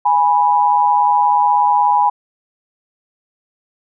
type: tone pair together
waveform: sine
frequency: 827.4 / 984 Hz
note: G#5 / B5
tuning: -7 / -7 cents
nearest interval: minor third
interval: 300 cents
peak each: -13 dBFS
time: 0.05-2.1 s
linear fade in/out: 10 ms
effects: none